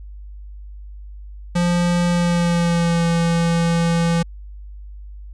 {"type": "tone with pitch glide", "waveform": "square", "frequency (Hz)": [174.61, 168.56], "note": ["F3", "E3"], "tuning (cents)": [0, 39], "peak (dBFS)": -16, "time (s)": [1.55, 4.23], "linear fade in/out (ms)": 10, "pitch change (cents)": -61, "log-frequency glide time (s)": [2.09, 3.06], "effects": ["added 50 Hz sine -33 dBFS peak until 5.33 s", "resampled to 22050 Hz"]}